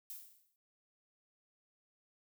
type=noise with exponential decay; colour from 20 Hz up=violet; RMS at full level=-44 dBFS; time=0.1-0.56 s; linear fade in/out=1 ms; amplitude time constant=100 ms; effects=none